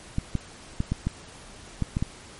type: clicks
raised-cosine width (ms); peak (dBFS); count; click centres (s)
5; -12; 8; 0.184 / 0.353 / 0.804 / 0.92 / 1.07 / 1.823 / 1.969 / 2.025
effects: pink hiss -46 dBFS RMS until 2.39 s + MP3 48 kbps